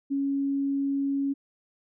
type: tone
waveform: sine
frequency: 277.2 Hz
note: C#4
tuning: in tune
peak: -24 dBFS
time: 0.1-1.34 s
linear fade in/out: 20 ms
effects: none